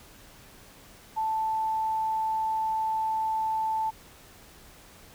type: tone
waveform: sine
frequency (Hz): 880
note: A5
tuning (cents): 0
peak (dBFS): -25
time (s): 1.16-3.91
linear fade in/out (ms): 20
effects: pink hiss -52 dBFS RMS until 5.14 s